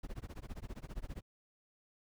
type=noise with tremolo; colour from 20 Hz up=brown; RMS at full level=-41 dBFS; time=0.03-1.22 s; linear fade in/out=5 ms; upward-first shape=sine; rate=15 Hz; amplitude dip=100%; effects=none